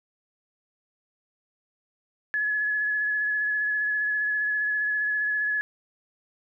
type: tone with vibrato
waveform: sine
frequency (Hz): 1700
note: G#6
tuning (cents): +40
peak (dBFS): -23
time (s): 2.34-5.61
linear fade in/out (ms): 0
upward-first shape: sine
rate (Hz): 15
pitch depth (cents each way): 17
effects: none